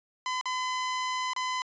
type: tone with dropouts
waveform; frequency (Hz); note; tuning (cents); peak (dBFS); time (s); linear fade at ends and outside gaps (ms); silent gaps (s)
sawtooth; 1015; B5; +47; -25; 0.26-1.62; 1; 0.412-0.456 / 1.334-1.363
effects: resampled to 16000 Hz